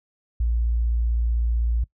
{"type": "tone", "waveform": "sine", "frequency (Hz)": 57.9, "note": "A#1", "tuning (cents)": -11, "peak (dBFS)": -19, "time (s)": [0.4, 1.84], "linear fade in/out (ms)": 5, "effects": ["noise-tail reverb RT60 0.1 s tail -21 dB re dry"]}